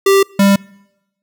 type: tone pair in turn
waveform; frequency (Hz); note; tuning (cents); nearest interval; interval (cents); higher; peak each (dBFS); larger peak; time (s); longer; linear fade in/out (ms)
square; 392 / 198.28; G4 / G3; 0 / +20; octave; 1180; first; -8; neither; 0.06-0.23 / 0.39-0.56; neither; 5
effects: noise-tail reverb RT60 0.9 s tail -25 dB re dry